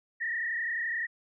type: tone with frequency modulation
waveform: sine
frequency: 1855 Hz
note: A#6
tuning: 9 cents flat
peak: -29 dBFS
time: 0.2-1.07 s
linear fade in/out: 20 ms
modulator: 31.6 Hz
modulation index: 2.4
effects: none